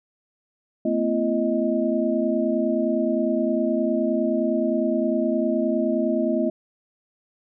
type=tone cluster; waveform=sine; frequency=225.3 / 255 / 338.2 / 625 Hz; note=A3 / C4 / E4 / D#5; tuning=+41 / -44 / +44 / +8 cents; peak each=-25 dBFS; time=0.85-6.5 s; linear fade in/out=5 ms; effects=none

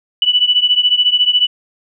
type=beating tone pair; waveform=sine; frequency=2960 / 2974 Hz; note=F#7 / F#7; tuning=0 / +8 cents; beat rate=14 Hz; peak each=-12 / -14 dBFS; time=0.22-1.47 s; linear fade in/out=2 ms; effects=none

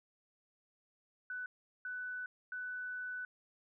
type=tone bursts at uneven times; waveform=sine; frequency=1494 Hz; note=F#6; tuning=16 cents sharp; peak=-39 dBFS; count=3; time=1.3-1.46 / 1.85-2.26 / 2.52-3.25 s; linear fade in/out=2 ms; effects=none

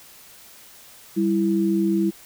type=tone pair together; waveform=sine; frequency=196.64 / 330.7 Hz; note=G3 / E4; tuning=+6 / +6 cents; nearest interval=major sixth; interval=900 cents; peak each=-21 / -20 dBFS; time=1.16-2.11 s; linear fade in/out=20 ms; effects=white hiss -47 dBFS RMS until 2.25 s

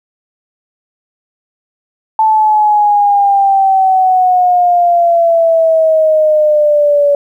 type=exponential sweep; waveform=sine; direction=down; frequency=880 to 571 Hz; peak=-6 dBFS; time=2.19-7.15 s; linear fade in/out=2 ms; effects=8-bit

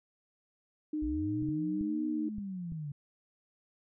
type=tone with pitch glide; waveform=sine; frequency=305.1 to 307.4 Hz; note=D#4 to D#4; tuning=-34 to -21 cents; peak=-31 dBFS; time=0.93-2.29 s; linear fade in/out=5 ms; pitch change=+13 cents; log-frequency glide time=1.11-1.17 s
type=linear two-way sweep; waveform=sine; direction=up then down; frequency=51.91 to 246.9 to 140.1 Hz; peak=-36 dBFS; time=1.02-2.92 s; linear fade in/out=5 ms; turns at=2.05 s
type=clicks; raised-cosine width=5 ms; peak=-31 dBFS; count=5; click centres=1.425 / 1.488 / 1.811 / 2.384 / 2.721 s
effects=none

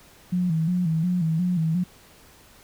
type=tone with vibrato; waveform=sine; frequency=170 Hz; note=F3; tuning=46 cents flat; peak=-20 dBFS; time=0.32-1.84 s; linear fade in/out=10 ms; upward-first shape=square; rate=2.8 Hz; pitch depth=96 cents each way; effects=pink hiss -52 dBFS RMS until 2.63 s

